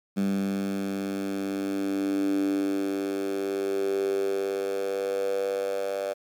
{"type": "tone with high-pass filter sweep", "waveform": "10% pulse", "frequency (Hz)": 98, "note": "G2", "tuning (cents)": 0, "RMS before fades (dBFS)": -28, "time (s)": [0.16, 6.14], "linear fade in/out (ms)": 20, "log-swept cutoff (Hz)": [200, 560], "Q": 7.1, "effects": ["10-bit"]}